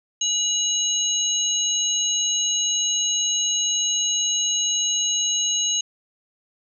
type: tone cluster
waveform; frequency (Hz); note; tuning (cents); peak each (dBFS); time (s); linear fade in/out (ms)
sine; 2909 / 3924 / 6550; F#7 / B7 / G#8; -30 / -12 / -25; -24 / -29 / -22; 0.21-5.81; 5
effects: none